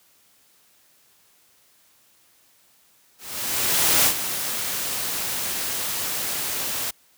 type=noise with ADSR envelope; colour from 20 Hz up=white; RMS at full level=-17 dBFS; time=3.18-6.91 s; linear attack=880 ms; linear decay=73 ms; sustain=-10 dB; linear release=9 ms; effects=white hiss -59 dBFS RMS until 7.17 s + high-pass 60 Hz 12 dB/octave